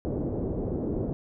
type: low-pass noise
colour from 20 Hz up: white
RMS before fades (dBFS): -30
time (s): 0.05-1.13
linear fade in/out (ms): 0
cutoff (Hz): 460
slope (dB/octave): 24
effects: none